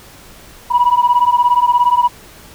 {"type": "beating tone pair", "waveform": "sine", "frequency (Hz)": [965, 982], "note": ["B5", "B5"], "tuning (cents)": [-40, -10], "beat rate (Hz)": 17, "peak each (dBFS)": -11, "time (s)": [0.7, 2.09], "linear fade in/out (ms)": 20, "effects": ["tanh soft clip ceiling -4 dBFS", "pink hiss -40 dBFS RMS until 2.54 s"]}